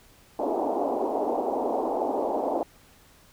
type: band-pass noise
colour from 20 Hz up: white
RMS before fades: -27 dBFS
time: 0.39-2.63 s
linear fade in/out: 2 ms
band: 250 to 870 Hz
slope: 48 dB/octave
effects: pink hiss -56 dBFS RMS until 3.32 s